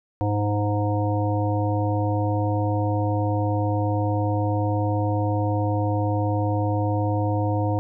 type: harmonic tone with a mistuned harmonic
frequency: 103.83 Hz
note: G#2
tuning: in tune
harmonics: 1 / 3 / 5 / 7 / 9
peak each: -22 / -27 / -29 / -30 / -32 dBFS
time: 0.21-7.79 s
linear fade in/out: 0 ms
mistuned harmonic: 9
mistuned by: -17 cents
effects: none